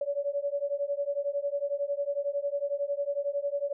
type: beating tone pair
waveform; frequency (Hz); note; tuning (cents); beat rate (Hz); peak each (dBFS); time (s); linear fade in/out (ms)
sine; 563 / 574; C#5 / D5; +27 / -40; 11; -31; 0.01-3.73; 5
effects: none